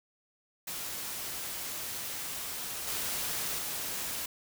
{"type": "noise with level steps", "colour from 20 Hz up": "white", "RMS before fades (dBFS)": [-38, -34, -36], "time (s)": [0.67, 4.26], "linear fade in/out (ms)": 5, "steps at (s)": [2.87, 3.58], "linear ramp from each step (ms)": 10, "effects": []}